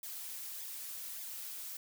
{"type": "noise with flanger", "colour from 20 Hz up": "blue", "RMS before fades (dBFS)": -44, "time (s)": [0.03, 1.77], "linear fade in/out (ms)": 2, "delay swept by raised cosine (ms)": [0.69, 6.39], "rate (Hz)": 1.7, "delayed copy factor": -0.6, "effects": []}